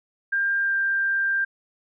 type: tone with pitch glide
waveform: sine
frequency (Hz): 1597 to 1586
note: G6 to G6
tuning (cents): +32 to +20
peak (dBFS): -20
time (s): 0.32-1.45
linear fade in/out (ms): 10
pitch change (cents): -12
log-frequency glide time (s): 0.61-0.74
effects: none